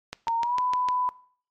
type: click train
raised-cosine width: 0.2 ms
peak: -15 dBFS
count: 6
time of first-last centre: 0.13-0.886 s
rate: 6.61 Hz
type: tone with pitch glide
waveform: sine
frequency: 920 to 997.5 Hz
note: A#5 to B5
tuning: -23 to +17 cents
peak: -23 dBFS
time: 0.27-1.09 s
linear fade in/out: 0 ms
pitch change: +140 cents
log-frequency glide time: 0.38-0.57 s
effects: noise-tail reverb RT60 0.5 s tail -20 dB re dry + MP3 64 kbps